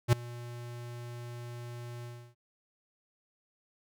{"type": "tone with ADSR envelope", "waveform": "square", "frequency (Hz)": 120, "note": "B2", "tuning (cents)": -49, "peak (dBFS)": -18, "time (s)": [0.08, 2.35], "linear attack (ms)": 46, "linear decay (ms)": 7, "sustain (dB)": -23, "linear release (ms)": 310, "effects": []}